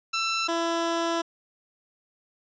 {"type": "tone pair in turn", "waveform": "15% pulse", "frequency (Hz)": [1336, 334.7], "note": ["E6", "E4"], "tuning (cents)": [23, 26], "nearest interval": "2 octaves", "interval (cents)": 2397, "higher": "first", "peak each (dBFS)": [-18, -18], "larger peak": "neither", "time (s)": [[0.13, 0.48], [0.48, 1.22]], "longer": "second", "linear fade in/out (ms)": 10, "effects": ["resampled to 16000 Hz"]}